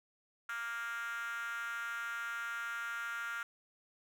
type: tone with high-pass filter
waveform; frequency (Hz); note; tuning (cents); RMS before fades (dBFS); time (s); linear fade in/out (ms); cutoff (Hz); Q
5% pulse; 233.1; A#3; 0; -40; 0.49-3.43; 2; 1400; 7.7
effects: none